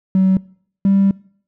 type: tone pair in turn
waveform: triangle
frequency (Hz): 189.2 / 196.1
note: F#3 / G3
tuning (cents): +39 / +1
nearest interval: minor second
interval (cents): 62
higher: second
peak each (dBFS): -7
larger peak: neither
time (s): 0.15-0.37 / 0.85-1.11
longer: second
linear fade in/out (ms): 2
effects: noise-tail reverb RT60 0.6 s tail -26 dB re dry + tanh soft clip ceiling -6 dBFS